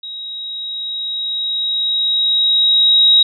sine tone with level ramp, 3811 Hz, A#7, 38 cents sharp, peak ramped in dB -26 to -6 dBFS, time 0.03-3.23 s, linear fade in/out 5 ms, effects none

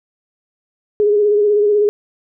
sine tone with vibrato, 415.3 Hz, G#4, in tune, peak -10 dBFS, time 1-1.89 s, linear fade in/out 0 ms, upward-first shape sine, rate 16 Hz, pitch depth 36 cents each way, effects none

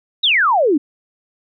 sine exponential sweep, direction down, 3951 to 267.5 Hz, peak -11 dBFS, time 0.23-0.78 s, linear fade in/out 10 ms, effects none

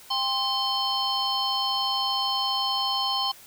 sine tone cluster, 794 / 1049 / 3094 / 4319 / 5250 Hz, G5 / C6 / G7 / C#8 / E8, +22 / +4 / -23 / -46 / -8 cents, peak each -30 / -29 / -28 / -29 / -33 dBFS, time 0.1-3.32 s, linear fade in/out 10 ms, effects tanh soft clip ceiling -13 dBFS + white hiss -49 dBFS RMS until 3.46 s

